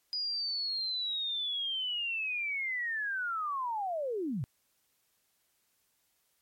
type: linear sweep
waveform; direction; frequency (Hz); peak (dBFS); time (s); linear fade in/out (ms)
sine; down; 4941 to 110; -31; 0.13-4.44; 0
effects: white hiss -74 dBFS RMS until 6.41 s + MP3 64 kbps